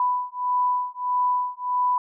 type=beating tone pair; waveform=sine; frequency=992 / 993.6 Hz; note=B5 / B5; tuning=+7 / +10 cents; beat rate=1.6 Hz; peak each=-24 dBFS; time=0-1.98 s; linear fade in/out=2 ms; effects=none

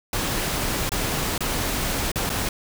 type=noise with dropouts; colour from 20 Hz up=pink; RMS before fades=-25 dBFS; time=0.13-2.49 s; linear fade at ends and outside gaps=2 ms; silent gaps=0.893-0.918 / 1.379-1.406 / 2.117-2.157 / 2.294-2.3 s; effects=none

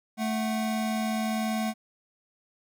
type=tone pair together; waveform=square; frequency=219.7 / 740 Hz; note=A3 / F#5; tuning=-2 / 0 cents; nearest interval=octave + major sixth; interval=2102 cents; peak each=-28 / -34 dBFS; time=0.17-1.74 s; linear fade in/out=50 ms; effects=none

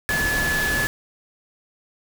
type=tone in noise; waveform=sine; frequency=1717 Hz; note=A6; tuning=43 cents flat; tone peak=-21 dBFS; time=0.09-0.87 s; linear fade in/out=0 ms; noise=pink; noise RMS=-26 dBFS; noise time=0.09-0.87 s; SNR=+2 dB; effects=none

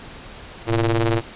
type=ring-modulated tone; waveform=sawtooth; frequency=116.54 Hz; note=A#2; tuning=in tune; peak=-10 dBFS; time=0.66-1.22 s; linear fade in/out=50 ms; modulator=224 Hz; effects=pink hiss -39 dBFS RMS until 1.35 s + resampled to 8000 Hz

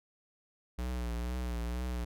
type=tone with vibrato; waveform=square; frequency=60.3 Hz; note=B1; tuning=41 cents flat; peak=-34 dBFS; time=0.78-2.05 s; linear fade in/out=10 ms; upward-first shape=triangle; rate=2.1 Hz; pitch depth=74 cents each way; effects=none

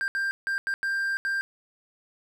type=tone bursts at uneven times; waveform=triangle; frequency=1586 Hz; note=G6; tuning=20 cents sharp; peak=-23 dBFS; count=6; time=0.01-0.08 / 0.15-0.31 / 0.47-0.58 / 0.67-0.74 / 0.83-1.17 / 1.25-1.41 s; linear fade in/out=0 ms; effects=none

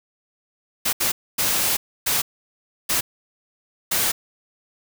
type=noise bursts at uneven times; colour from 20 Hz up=white; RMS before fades=-21 dBFS; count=6; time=0.85-0.93 / 1-1.12 / 1.38-1.77 / 2.06-2.22 / 2.89-3.01 / 3.91-4.12 s; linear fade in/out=10 ms; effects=none

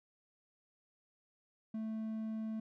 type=tone; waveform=triangle; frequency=220 Hz; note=A3; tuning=in tune; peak=-35 dBFS; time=1.74-2.6 s; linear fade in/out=5 ms; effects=none

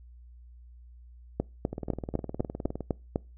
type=two click trains; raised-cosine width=2 ms; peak=-13 / -21 dBFS; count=8 / 22; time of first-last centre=1.4-3.159 / 1.73-2.807 s; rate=3.98 / 19.5 Hz; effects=noise-tail reverb RT60 0.3 s tail -26 dB re dry + added 60 Hz sine -48 dBFS peak until 3.37 s

